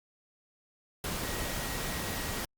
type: tone in noise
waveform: sine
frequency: 1900 Hz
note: A#6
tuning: 33 cents sharp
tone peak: -45 dBFS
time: 1.24-2.43 s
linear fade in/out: 2 ms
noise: pink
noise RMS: -35 dBFS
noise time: 1.04-2.45 s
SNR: -13 dB
effects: Opus 48 kbps